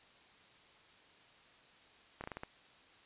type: slowing click train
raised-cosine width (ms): 0.5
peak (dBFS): -27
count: 6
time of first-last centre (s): 2.21-2.434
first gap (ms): 29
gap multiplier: 1.22
effects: white hiss -62 dBFS RMS until 3.05 s + resampled to 8000 Hz